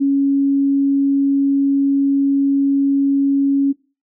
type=tone; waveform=sine; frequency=277.2 Hz; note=C#4; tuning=in tune; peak=-12 dBFS; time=0-3.73 s; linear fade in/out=20 ms; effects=noise-tail reverb RT60 0.3 s tail -19 dB re dry

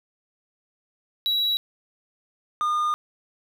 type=tone pair in turn; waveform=triangle; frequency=3895 / 1216.3 Hz; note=B7 / D#6; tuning=-25 / -40 cents; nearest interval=octave + minor sixth; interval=2015 cents; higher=first; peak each=-19 / -19 dBFS; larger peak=neither; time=1.26-1.57 / 2.61-2.94 s; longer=second; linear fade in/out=0 ms; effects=none

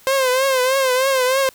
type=tone with vibrato; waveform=sawtooth; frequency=523.3 Hz; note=C5; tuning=in tune; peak=-11 dBFS; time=0.07-1.49 s; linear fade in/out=0 ms; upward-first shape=triangle; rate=3.2 Hz; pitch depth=88 cents each way; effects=white hiss -49 dBFS RMS until 1.54 s

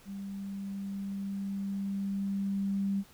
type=tone with level ramp; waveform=sine; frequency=197.2 Hz; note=G3; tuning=11 cents sharp; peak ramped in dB=-37 to -27 dBFS; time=0.05-3.04 s; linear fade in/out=50 ms; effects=pink hiss -58 dBFS RMS until 3.13 s

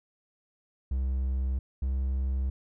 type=tone pair in turn; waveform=triangle; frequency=65.3 / 65.94 Hz; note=C2 / C2; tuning=-3 / +14 cents; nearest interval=unison; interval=17 cents; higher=second; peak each=-24 dBFS; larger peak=neither; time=0.91-1.59 / 1.82-2.5 s; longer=neither; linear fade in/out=5 ms; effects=none

